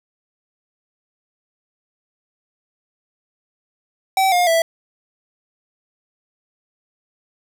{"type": "tone with pitch steps", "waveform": "square", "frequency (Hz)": [767, 711.5, 660], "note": ["G5", "F5", "E5"], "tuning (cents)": [-38, 32, 2], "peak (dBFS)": -14, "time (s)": [4.17, 4.62], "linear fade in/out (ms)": 2, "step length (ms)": 150, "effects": []}